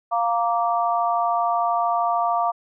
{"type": "chord", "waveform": "sine", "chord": "Bb major", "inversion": "second", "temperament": "just", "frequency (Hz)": [699.2, 932.3, 1165.4], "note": ["F5", "Bb5", "D6"], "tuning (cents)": [2, 0, -14], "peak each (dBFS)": [-21, -25, -24], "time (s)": [0.11, 2.52], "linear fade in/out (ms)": 20, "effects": []}